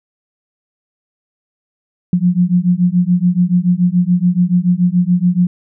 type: beating tone pair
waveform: sine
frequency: 174.61 / 181.61 Hz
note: F3 / F#3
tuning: 0 / -32 cents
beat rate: 7 Hz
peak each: -13 dBFS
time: 2.13-5.47 s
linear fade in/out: 2 ms
effects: none